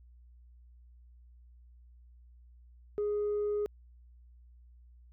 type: tone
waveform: sine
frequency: 415.3 Hz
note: G#4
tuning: in tune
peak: -27 dBFS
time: 2.98-3.66 s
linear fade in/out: 0 ms
effects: tanh soft clip ceiling -27 dBFS + added 60 Hz sine -54 dBFS peak until 5.12 s